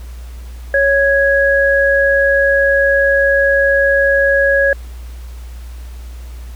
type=tone pair together; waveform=sine; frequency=554.4 / 1661.2 Hz; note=C#5 / G#6; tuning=0 / 0 cents; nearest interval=octave + perfect fifth; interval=1900 cents; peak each=-12 dBFS; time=0.74-4.73 s; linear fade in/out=2 ms; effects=added 60 Hz sine -27 dBFS peak until 6.55 s + pink hiss -44 dBFS RMS until 6.55 s